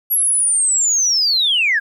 sine linear sweep, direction down, 11560 to 1568 Hz, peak -12 dBFS, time 0.1-1.8 s, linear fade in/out 20 ms, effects tanh soft clip ceiling -8 dBFS + 9-bit

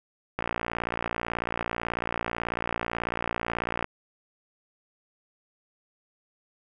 click train, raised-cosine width 0.5 ms, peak -13 dBFS, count 202, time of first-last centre 0.39-3.844 s, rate 58.2 Hz, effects none

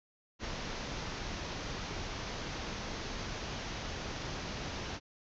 pink low-pass noise, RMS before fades -40 dBFS, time 0.39-5 s, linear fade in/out 50 ms, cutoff 6500 Hz, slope 96 dB/octave, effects none

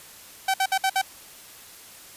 sawtooth tone bursts, 768 Hz, G5, 36 cents flat, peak -16 dBFS, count 5, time 0.48-1.016 s, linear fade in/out 5 ms, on 60 ms, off 59 ms, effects white hiss -46 dBFS RMS until 2.16 s + resampled to 32000 Hz

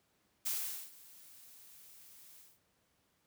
blue noise with ADSR envelope, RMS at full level -35 dBFS, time 0.45-2.6 s, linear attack 17 ms, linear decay 430 ms, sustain -22 dB, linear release 220 ms, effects pink hiss -75 dBFS RMS until 3.26 s + high-pass 80 Hz 12 dB/octave

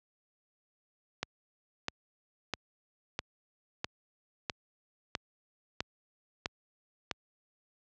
click train, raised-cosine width 0.2 ms, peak -14 dBFS, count 10, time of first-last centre 1.23-7.112 s, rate 1.53 Hz, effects high-pass 60 Hz 12 dB/octave + low-pass 6000 Hz 12 dB/octave

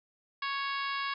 harmonic tone, 554.4 Hz, C#5, in tune, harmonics 2 / 3 / 4 / 5 / 6 / 7 / 8 / 9, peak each -34 / -38 / -40 / -42 / -44 / -45 / -46 / -47 dBFS, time 0.42-1.14 s, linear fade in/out 5 ms, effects none

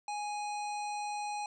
harmonic tone, 830.6 Hz, G#5, in tune, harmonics 1 / 3 / 5 / 7 / 9 / 10, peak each -35 / -45 / -49 / -52 / -54 / -55 dBFS, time 0.08-1.46 s, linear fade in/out 2 ms, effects none

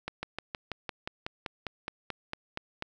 slowing click train, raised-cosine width 0.3 ms, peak -18 dBFS, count 15, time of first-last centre 0.08-2.824 s, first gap 150 ms, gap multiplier 1.04, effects none

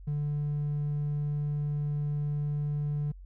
triangle tone, 146.83 Hz, D3, in tune, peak -25 dBFS, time 0.07-3.12 s, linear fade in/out 10 ms, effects tanh soft clip ceiling -23 dBFS + added 46 Hz sine -44 dBFS peak until 3.25 s

